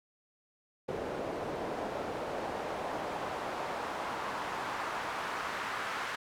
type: noise with band-pass filter sweep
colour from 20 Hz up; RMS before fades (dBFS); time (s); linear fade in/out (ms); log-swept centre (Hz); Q
pink; -37; 0.88-6.16; 10; 470 to 1400; 1.3
effects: none